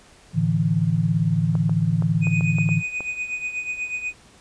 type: chord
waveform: sine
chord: A suspended fourth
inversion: none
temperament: equal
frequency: 110 / 146.83 / 164.81 Hz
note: A2 / D3 / E3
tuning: 0 / 0 / 0 cents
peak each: -24 / -23 / -20 dBFS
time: 0.33-2.83 s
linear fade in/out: 50 ms
type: clicks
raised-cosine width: 1 ms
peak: -20 dBFS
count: 8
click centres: 1.553 / 1.695 / 2.023 / 2.27 / 2.409 / 2.585 / 2.69 / 3.006 s
type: tone with tremolo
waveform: triangle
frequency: 2489 Hz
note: D#7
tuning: in tune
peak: -21 dBFS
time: 2.21-4.14 s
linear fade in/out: 50 ms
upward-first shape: triangle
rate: 8.2 Hz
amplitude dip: 75%
effects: pink hiss -51 dBFS RMS until 4.4 s + resampled to 22050 Hz